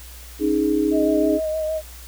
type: chord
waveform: sine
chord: C# suspended second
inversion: none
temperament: equal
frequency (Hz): 277.2 / 311.1 / 415.3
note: C#4 / D#4 / G#4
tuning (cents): 0 / 0 / 0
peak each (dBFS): -24 / -19 / -22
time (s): 0.39-1.4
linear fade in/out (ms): 50
type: tone with vibrato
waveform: sine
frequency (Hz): 627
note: D#5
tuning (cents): +13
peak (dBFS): -21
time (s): 0.91-1.82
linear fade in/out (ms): 50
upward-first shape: sine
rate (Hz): 6.4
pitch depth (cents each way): 26
effects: added 60 Hz sine -39 dBFS peak until 2.07 s + white hiss -43 dBFS RMS until 2.07 s